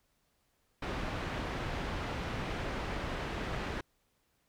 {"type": "low-pass noise", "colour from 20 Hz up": "pink", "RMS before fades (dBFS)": -37, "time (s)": [0.82, 3.81], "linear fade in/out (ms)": 5, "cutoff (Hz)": 2700, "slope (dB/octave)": 12, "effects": ["pink hiss -75 dBFS RMS until 4.48 s"]}